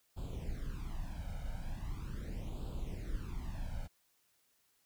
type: noise with flanger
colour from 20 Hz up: brown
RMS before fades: -40 dBFS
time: 0.16-3.88 s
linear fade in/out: 20 ms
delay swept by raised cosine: 0.25 to 1.35 ms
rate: 0.4 Hz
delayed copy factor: +0.95
effects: white hiss -74 dBFS RMS until 4.85 s